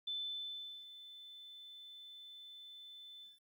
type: tone with ADSR envelope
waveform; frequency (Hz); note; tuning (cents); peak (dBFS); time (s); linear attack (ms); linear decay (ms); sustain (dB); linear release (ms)
sine; 3520; A7; 0; -37; 0.07-3.4; 7; 770; -14; 170
effects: 12-bit